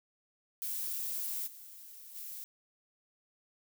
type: noise with level steps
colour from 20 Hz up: violet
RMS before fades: -37 / -51 / -44 dBFS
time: 0.62-2.44 s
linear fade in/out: 0 ms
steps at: 1.46 / 2.14 s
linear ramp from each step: 20 ms
effects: none